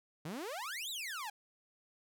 sawtooth exponential two-way sweep, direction up then down, 142.7 to 4038 to 787 Hz, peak -36 dBFS, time 0.25-1.3 s, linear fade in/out 5 ms, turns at 0.9 s, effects none

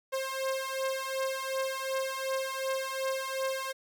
sawtooth beating tone pair, 530 / 532.7 Hz, C5 / C5, +22 / +31 cents, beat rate 2.7 Hz, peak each -30 dBFS, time 0.12-3.73 s, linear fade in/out 20 ms, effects none

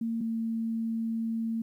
sine tone pair in turn, 228.4 / 226.4 Hz, A#3 / A3, -35 / +50 cents, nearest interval unison, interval 15 cents, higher first, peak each -28 dBFS, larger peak neither, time 0.01-0.21 / 0.21-1.62 s, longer second, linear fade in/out 5 ms, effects 11-bit

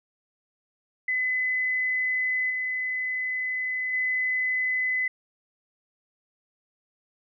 sine tone with level steps, 2017 Hz, B6, 36 cents sharp, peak -23 / -26 / -23 dBFS, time 1.08-5.08 s, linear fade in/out 5 ms, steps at 2.5 / 3.93 s, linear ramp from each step 5 ms, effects none

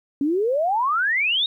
sine exponential sweep, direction up, 270.3 to 3811 Hz, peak -18 dBFS, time 0.21-1.46 s, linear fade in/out 2 ms, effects 10-bit

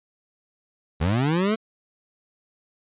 25% pulse linear sweep, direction up, 73.2 to 226 Hz, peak -16 dBFS, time 1-1.56 s, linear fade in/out 20 ms, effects resampled to 8000 Hz

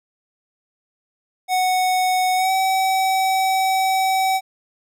square tone with pitch glide, 740 to 762.1 Hz, F#5 to G5, 0 to -49 cents, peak -17 dBFS, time 1.48-4.41 s, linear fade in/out 50 ms, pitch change +51 cents, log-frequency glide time 2.36-2.51 s, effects none

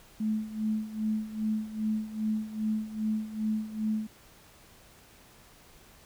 sine tone with tremolo, 216.5 Hz, A3, 28 cents flat, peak -25 dBFS, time 0.2-4.07 s, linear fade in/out 5 ms, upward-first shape sine, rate 2.5 Hz, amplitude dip 80%, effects pink hiss -56 dBFS RMS until 6.05 s

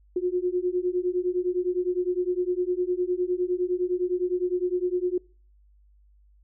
sine beating tone pair, 355.3 / 365.1 Hz, F4 / F#4, +30 / -23 cents, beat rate 9.8 Hz, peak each -26 dBFS, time 0.16-5.18 s, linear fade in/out 5 ms, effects noise-tail reverb RT60 0.4 s tail -24 dB re dry + added 50 Hz sine -55 dBFS peak until 6.43 s

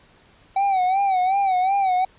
triangle tone with vibrato, 763 Hz, G5, 47 cents flat, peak -15 dBFS, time 0.56-2.05 s, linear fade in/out 5 ms, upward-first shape sine, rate 2.7 Hz, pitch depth 86 cents each way, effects pink hiss -54 dBFS RMS until 2.18 s + resampled to 8000 Hz

